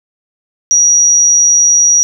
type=tone; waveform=sine; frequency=5770 Hz; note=F#8; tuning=44 cents flat; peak=-5 dBFS; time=0.71-2.03 s; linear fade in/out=0 ms; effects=none